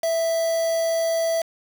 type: tone with quantisation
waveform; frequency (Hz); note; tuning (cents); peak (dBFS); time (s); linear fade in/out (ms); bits
triangle; 659.3; E5; 0; -18; 0.03-1.42; 5; 5
effects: none